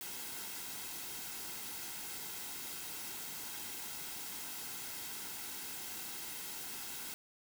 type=noise with comb filter; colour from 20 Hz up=white; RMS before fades=-44 dBFS; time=0.01-7.14 s; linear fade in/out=0 ms; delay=1.7 ms; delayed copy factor=-0.5; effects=none